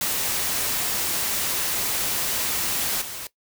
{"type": "noise with level steps", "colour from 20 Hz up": "white", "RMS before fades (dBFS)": [-25, -34], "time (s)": [0.01, 3.27], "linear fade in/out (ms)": 2, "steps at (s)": 3.01, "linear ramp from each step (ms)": 10, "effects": ["noise-tail reverb RT60 0.1 s tail -18 dB re dry"]}